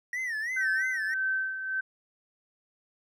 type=tone with vibrato; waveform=triangle; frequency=1883 Hz; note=A#6; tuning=17 cents sharp; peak=-28 dBFS; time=0.13-1.14 s; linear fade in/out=2 ms; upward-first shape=sine; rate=3 Hz; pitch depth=160 cents each way
type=tone with tremolo; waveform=sine; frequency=1543 Hz; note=G6; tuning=28 cents flat; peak=-25 dBFS; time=0.56-1.81 s; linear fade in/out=10 ms; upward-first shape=sine; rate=1.7 Hz; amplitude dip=60%
effects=none